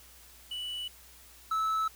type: tone pair in turn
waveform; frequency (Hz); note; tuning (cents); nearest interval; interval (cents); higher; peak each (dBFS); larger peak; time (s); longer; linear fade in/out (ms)
triangle; 2960 / 1304.9; F#7 / E6; 0 / -18; octave + major second; 1418; first; -33 / -25; second; 0.51-0.88 / 1.51-1.88; neither; 5
effects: added 60 Hz sine -59 dBFS peak until 1.95 s + white hiss -55 dBFS RMS until 1.95 s